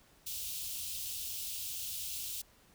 white band-stop noise, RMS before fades -40 dBFS, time 0.26-2.42 s, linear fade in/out 10 ms, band 110 to 2700 Hz, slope 48 dB/octave, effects pink hiss -64 dBFS RMS until 2.74 s

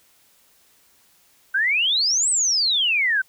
sine exponential two-way sweep, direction up then down, 1500 to 8330 to 1500 Hz, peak -17 dBFS, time 1.54-3.22 s, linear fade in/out 10 ms, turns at 2.3 s, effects white hiss -58 dBFS RMS until 3.28 s

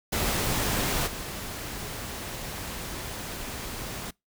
pink noise with level steps, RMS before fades -27 / -36 dBFS, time 0.12-4.11 s, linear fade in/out 10 ms, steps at 1.06 s, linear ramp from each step 20 ms, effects noise-tail reverb RT60 0.2 s tail -25 dB re dry

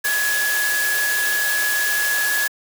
sine tone in noise, 1685 Hz, G#6, 25 cents sharp, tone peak -19 dBFS, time 0.04-2.48 s, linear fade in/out 10 ms, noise white, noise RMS -24 dBFS, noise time 0.04-2.48 s, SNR +2 dB, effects high-pass 400 Hz 12 dB/octave

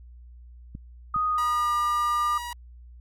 clicks, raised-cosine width 5 ms, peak -25 dBFS, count 2, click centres 0.751 / 1.162 s
sine tone with pitch glide, 1244.5 to 1202.8 Hz, D#6 to D6, 0 to +41 cents, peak -22 dBFS, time 1.14-2.38 s, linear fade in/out 5 ms, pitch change -59 cents, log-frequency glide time 1.26-1.72 s
sawtooth tone, 961 Hz, B5, 48 cents flat, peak -29 dBFS, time 1.38-2.53 s, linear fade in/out 2 ms
effects added 60 Hz sine -44 dBFS peak until 3 s + AAC 64 kbps

